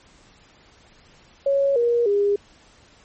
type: tone with pitch steps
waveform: sine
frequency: 554.4 / 474.3 / 405.8 Hz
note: C#5 / A#4 / G#4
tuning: 0 / +30 / -40 cents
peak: -16 dBFS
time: 1.46-2.36 s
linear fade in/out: 5 ms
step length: 300 ms
effects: pink hiss -53 dBFS RMS until 3.04 s + MP3 32 kbps